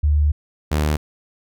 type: tone pair in turn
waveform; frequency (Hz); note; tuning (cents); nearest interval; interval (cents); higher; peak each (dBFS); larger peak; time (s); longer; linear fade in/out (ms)
sine / sawtooth; 74.2 / 75.63; D2 / D#2; +18 / -49; unison; 33; second; -13; neither; 0.03-0.32 / 0.71-0.97; first; 10
effects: none